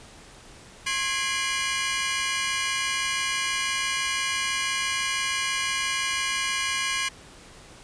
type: tone cluster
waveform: sawtooth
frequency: 1069 / 1651 / 2072 / 2388 / 2931 Hz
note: C6 / G#6 / C7 / D7 / F#7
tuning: +37 / -11 / -17 / +28 / -17 cents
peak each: -28 dBFS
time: 0.86-7.09 s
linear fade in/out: 10 ms
effects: pink hiss -48 dBFS RMS until 7.83 s + resampled to 22050 Hz